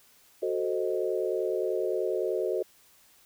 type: chord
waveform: sine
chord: F# diminished seventh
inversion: none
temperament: equal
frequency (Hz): 370 / 440 / 523.3 / 622.3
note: F#4 / A4 / C5 / Eb5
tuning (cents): 0 / 0 / 0 / 0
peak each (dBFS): -30 / -31 / -33 / -34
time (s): 0.42-2.63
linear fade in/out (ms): 10
effects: white hiss -60 dBFS RMS until 3.25 s